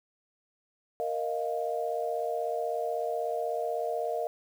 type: chord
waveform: sine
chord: Bb suspended fourth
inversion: none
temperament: equal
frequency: 466.2 / 622.3 / 698.5 Hz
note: Bb4 / Eb5 / F5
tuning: 0 / 0 / 0 cents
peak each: -33 dBFS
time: 1-4.27 s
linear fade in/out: 0 ms
effects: 9-bit